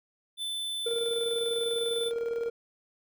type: tone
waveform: square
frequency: 3520 Hz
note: A7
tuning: in tune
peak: -32 dBFS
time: 0.37-2.12 s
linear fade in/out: 50 ms
type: tone with tremolo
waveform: triangle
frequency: 466.2 Hz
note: A#4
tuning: in tune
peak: -25 dBFS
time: 0.86-2.5 s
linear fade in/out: 5 ms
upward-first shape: square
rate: 20 Hz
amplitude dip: 45%
effects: none